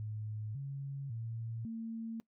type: tone with pitch steps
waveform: sine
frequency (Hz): 107.3 / 138.4 / 114 / 226.2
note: A2 / C#3 / A#2 / A3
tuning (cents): -43 / -2 / -38 / +48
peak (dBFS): -38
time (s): 0-2.2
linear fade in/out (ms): 0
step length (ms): 550
effects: noise-tail reverb RT60 0.1 s tail -21 dB re dry